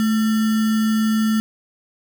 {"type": "tone with sample-and-hold", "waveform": "sine", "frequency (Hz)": 218.5, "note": "A3", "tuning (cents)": -12, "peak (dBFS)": -15, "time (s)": [0, 1.4], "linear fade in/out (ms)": 0, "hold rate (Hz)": 1575, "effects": []}